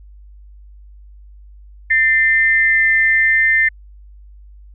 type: tone pair together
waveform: sine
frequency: 1800.3 / 2080 Hz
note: A6 / C7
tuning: +39 / -11 cents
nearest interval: minor third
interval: 250 cents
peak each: -13 / -14 dBFS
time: 1.9-3.69 s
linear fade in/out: 10 ms
effects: added 50 Hz sine -38 dBFS peak until 4.74 s